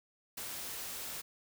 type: noise with ADSR envelope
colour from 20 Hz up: white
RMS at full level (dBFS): -40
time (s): 0.37-1.22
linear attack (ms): 8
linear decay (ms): 4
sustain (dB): -2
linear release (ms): 16
effects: none